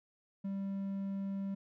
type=tone; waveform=triangle; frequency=196 Hz; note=G3; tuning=in tune; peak=-33 dBFS; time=0.44-1.55 s; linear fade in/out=10 ms; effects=none